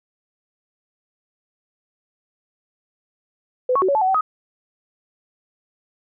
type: tone with pitch steps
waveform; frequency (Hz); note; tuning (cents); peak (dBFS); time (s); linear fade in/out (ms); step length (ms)
sine; 505 / 1108 / 375.7 / 560 / 868 / 748 / 765 / 1260; B4 / C#6 / F#4 / C#5 / A5 / F#5 / G5 / D#6; +39 / -1 / +26 / +18 / -24 / +19 / -42 / +21; -15; 3.69-4.21; 5; 65
effects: none